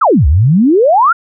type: exponential two-way sweep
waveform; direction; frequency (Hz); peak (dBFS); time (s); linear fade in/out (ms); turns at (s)
sine; down then up; 1454 to 65 to 1454; -5; 0.01-1.13; 10; 0.27
effects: none